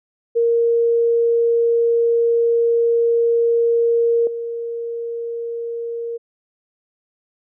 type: tone with level steps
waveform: sine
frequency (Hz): 466.2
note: A#4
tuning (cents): 0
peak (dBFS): -13 / -23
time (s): 0.35-6.18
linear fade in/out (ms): 20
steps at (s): 4.27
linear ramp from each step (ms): 2
effects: none